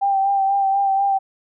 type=tone with vibrato; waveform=sine; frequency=786 Hz; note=G5; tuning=4 cents sharp; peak=-15 dBFS; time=0.01-1.19 s; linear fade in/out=20 ms; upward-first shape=sine; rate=4.1 Hz; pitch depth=27 cents each way; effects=none